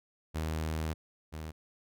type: tone pair in turn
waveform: sawtooth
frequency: 79 / 78.5 Hz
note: D#2 / D#2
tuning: +27 / +16 cents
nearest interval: unison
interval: 11 cents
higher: first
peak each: -28 / -35 dBFS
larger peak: first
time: 0.34-0.94 / 1.32-1.52 s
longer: first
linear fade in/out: 20 ms
effects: none